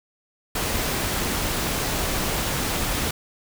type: noise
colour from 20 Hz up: pink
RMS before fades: -25 dBFS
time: 0.55-3.11 s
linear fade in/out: 5 ms
effects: none